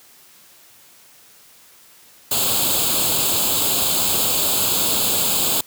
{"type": "noise with comb filter", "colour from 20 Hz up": "white", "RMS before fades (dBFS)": -19, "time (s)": [2.31, 5.61], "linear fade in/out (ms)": 5, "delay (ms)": 0.26, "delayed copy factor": 0.8, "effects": ["white hiss -49 dBFS RMS until 5.66 s", "high-pass 80 Hz 12 dB/octave"]}